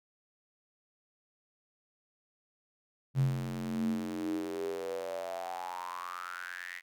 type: tone with high-pass filter sweep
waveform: square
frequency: 44.44 Hz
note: F1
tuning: 31 cents sharp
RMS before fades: -36 dBFS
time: 3.14-6.82 s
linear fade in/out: 50 ms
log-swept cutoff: 130 to 2000 Hz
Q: 8.7
effects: none